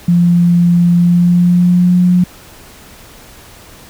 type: tone with pitch glide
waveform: sine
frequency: 173.4 to 179.1 Hz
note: F3 to F3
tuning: -12 to +44 cents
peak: -6 dBFS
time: 0.08-2.24 s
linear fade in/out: 5 ms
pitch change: +56 cents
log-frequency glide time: 0.94-1.99 s
effects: pink hiss -38 dBFS RMS until 3.89 s